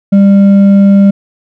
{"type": "tone with hard clipping", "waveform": "sine", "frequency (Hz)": 198.3, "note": "G3", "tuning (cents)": 20, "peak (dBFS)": -3, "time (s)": [0.12, 1.11], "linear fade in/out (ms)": 10, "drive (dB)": 4, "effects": []}